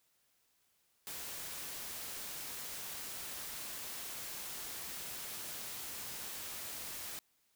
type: noise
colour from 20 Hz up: white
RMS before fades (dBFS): -44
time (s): 1.07-7.19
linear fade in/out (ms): 0
effects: white hiss -75 dBFS RMS until 7.55 s